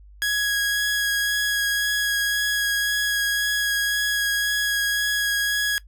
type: tone with vibrato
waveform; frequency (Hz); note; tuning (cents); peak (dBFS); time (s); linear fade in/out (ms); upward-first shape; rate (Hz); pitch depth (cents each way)
sawtooth; 1661.2; G#6; 0; -17; 0.22-5.78; 0; sine; 1.9; 10
effects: noise-tail reverb RT60 0.1 s tail -20 dB re dry + added 50 Hz sine -44 dBFS peak until 5.87 s